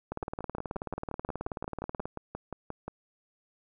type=two click trains; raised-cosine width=1 ms; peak=-22 / -20 dBFS; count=16 / 37; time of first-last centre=0.23-2.88 / 0.12-2.055 s; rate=5.66 / 18.6 Hz; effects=none